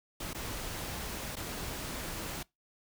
pink noise with dropouts, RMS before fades -39 dBFS, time 0.2-2.43 s, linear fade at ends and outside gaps 5 ms, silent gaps 0.333-0.346 / 1.356-1.366 s, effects noise-tail reverb RT60 0.2 s tail -24 dB re dry

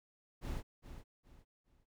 brown noise with echo, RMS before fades -40 dBFS, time 0.41-0.63 s, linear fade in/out 50 ms, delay 410 ms, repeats 3, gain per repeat -10 dB, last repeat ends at 1.86 s, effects none

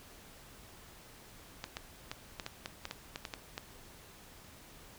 clicks, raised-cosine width 0.2 ms, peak -21 dBFS, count 12, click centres 1.641 / 1.769 / 2.115 / 2.398 / 2.464 / 2.659 / 2.854 / 2.911 / 3.159 / 3.252 / 3.338 / 3.579 s, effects pink hiss -55 dBFS RMS until 4.98 s

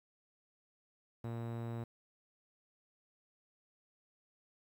sawtooth tone with low-pass filter, 116.54 Hz, A#2, in tune, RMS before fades -41 dBFS, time 1.24-1.84 s, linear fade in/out 5 ms, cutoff 1400 Hz, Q 0.52, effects 11-bit

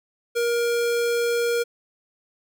square tone, 472.2 Hz, A#4, 22 cents sharp, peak -21 dBFS, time 0.35-1.64 s, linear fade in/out 20 ms, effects none

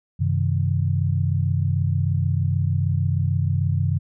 sine tone cluster, 95.1 / 131.3 / 157.8 Hz, F#2 / C3 / D#3, +48 / +6 / +25 cents, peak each -21 / -23 / -25 dBFS, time 0.19-3.99 s, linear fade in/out 20 ms, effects none

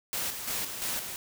white noise with tremolo, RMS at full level -32 dBFS, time 0.13-1.16 s, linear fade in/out 0 ms, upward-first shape square, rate 2.9 Hz, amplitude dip 50%, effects none

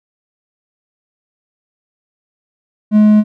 triangle tone, 211.9 Hz, G#3, 35 cents sharp, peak -3 dBFS, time 2.91-3.24 s, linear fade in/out 50 ms, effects none

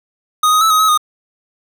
square tone with pitch steps, 1244 / 1253 / 1310 / 1258 / 1281 / 1234 Hz, D#6 / D#6 / E6 / D#6 / E6 / D#6, -1 / +12 / -11 / +19 / -50 / -15 cents, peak -10 dBFS, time 0.43-0.976 s, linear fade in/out 5 ms, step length 91 ms, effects 7-bit

